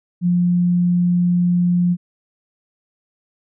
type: tone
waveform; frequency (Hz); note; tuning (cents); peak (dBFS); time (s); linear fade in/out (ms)
sine; 176.4; F3; +18; -13; 0.21-1.97; 50
effects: none